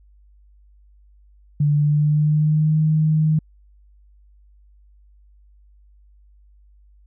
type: tone with pitch glide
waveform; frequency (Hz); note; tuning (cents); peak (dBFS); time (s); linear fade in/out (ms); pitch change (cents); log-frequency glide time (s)
sine; 146.83 to 155.56; D3 to D#3; 0 to 0; -14; 1.6-3.39; 5; +100; 1.72-2.78
effects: added 50 Hz sine -49 dBFS peak until 7.06 s